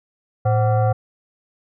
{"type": "tone with frequency modulation", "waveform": "sine", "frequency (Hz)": 111.3, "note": "A2", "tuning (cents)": 20, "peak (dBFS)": -14, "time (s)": [0.45, 0.93], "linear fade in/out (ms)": 10, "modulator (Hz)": 635, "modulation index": 0.87, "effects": []}